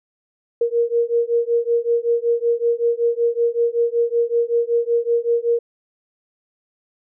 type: beating tone pair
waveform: sine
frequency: 467.1 / 472.4 Hz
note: A#4 / A#4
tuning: +3 / +23 cents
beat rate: 5.3 Hz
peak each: -19 dBFS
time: 0.61-5.59 s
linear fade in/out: 5 ms
effects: none